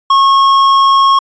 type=tone with tanh clipping; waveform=sine; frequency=1091 Hz; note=C#6; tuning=28 cents flat; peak=-7 dBFS; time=0.1-1.19 s; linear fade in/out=5 ms; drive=11 dB; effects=resampled to 16000 Hz